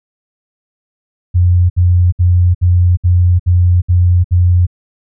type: tone bursts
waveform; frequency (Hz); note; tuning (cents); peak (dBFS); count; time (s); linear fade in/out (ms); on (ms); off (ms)
sine; 88.9; F2; +31; -6; 8; 1.34-4.668; 20; 360; 64
effects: none